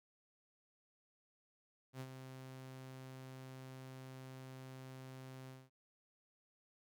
sawtooth tone with ADSR envelope, 130.81 Hz, C3, in tune, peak -39 dBFS, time 1.93-5.7 s, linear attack 73 ms, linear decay 58 ms, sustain -7 dB, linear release 210 ms, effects none

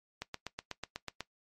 click train, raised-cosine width 0.2 ms, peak -20 dBFS, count 9, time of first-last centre 0.22-1.206 s, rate 8.11 Hz, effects noise-tail reverb RT60 0.1 s tail -18 dB re dry + MP3 64 kbps

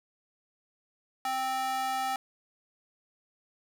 square tone with high-pass filter, 261.6 Hz, C4, in tune, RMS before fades -31 dBFS, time 1.25-2.16 s, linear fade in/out 2 ms, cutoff 880 Hz, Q 2.9, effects 10-bit

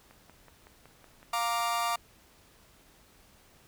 click train, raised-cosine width 0.5 ms, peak -37 dBFS, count 9, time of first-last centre 0.11-1.603 s, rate 5.36 Hz
40% pulse chord, Bb major, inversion second, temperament equal with one note detuned, 701.7 / 932.3 / 1174.7 Hz, F5 / Bb5 / D6, +8 / 0 / 0 cents, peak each -32 / -33 / -30 dBFS, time 1.33-1.96 s, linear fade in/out 5 ms
effects pink hiss -60 dBFS RMS until 3.67 s

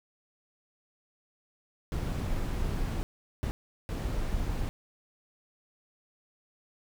brown noise bursts at uneven times, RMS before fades -31 dBFS, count 3, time 1.92-3.03 / 3.43-3.51 / 3.89-4.69 s, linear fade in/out 0 ms, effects none

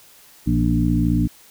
harmonic tone with a mistuned harmonic, 59.2 Hz, A#1, 27 cents sharp, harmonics 1 / 2 / 3 / 4 / 5, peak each -22 / -22 / -22 / -22 / -22 dBFS, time 0.46-1.28 s, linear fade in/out 20 ms, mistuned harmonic 3, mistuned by -47 cents, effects white hiss -49 dBFS RMS until 1.5 s

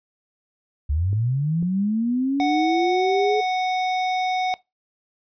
sine linear sweep, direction up, 67.7 to 428.5 Hz, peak -19 dBFS, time 0.89-3.41 s, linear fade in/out 10 ms
clicks, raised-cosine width 3 ms, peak -23 dBFS, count 2, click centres 1.13 / 1.627 s
square tone, 740 Hz, F#5, in tune, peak -21 dBFS, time 2.4-4.54 s, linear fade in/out 0 ms
effects noise-tail reverb RT60 0.2 s tail -21 dB re dry + resampled to 11025 Hz

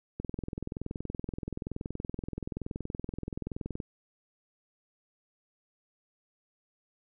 click train, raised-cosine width 3 ms, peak -22 dBFS, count 77, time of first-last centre 0.2-3.802 s, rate 21.1 Hz, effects none

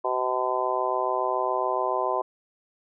harmonic tone, 127.1 Hz, C3, 50 cents flat, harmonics 3 / 4 / 5 / 6 / 7 / 8, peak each -31 / -32 / -29 / -32 / -31 / -28 dBFS, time 0.04-2.22 s, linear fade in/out 10 ms, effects none

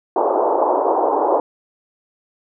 white band-pass noise, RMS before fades -17 dBFS, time 0.16-1.4 s, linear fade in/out 2 ms, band 320 to 970 Hz, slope 48 dB/octave, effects none

